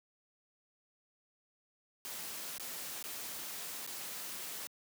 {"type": "noise with dropouts", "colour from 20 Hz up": "white", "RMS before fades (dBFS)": -43, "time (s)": [2.05, 4.67], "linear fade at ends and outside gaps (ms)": 0, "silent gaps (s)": [[2.581, 2.597], [3.026, 3.04], [3.865, 3.875]], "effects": ["high-pass 150 Hz 12 dB/octave"]}